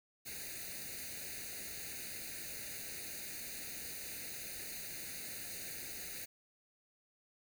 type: noise with comb filter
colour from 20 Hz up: white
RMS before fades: -45 dBFS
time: 0.25-6.26 s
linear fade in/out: 20 ms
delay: 0.46 ms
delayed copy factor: +0.95
effects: none